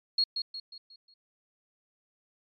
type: tone with echo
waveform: sine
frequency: 4300 Hz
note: C8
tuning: 47 cents sharp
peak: -22 dBFS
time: 0.18-0.24 s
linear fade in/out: 5 ms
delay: 180 ms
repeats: 5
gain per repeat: -7 dB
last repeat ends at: 1.14 s
effects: MP3 64 kbps